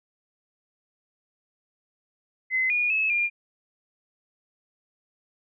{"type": "tone with pitch steps", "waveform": "sine", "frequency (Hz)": [2046, 2442, 2590, 2405], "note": ["C7", "D#7", "E7", "D7"], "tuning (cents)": [-39, -33, -31, 41], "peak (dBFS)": -21, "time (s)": [2.5, 3.3], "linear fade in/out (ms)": 50, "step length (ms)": 200, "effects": []}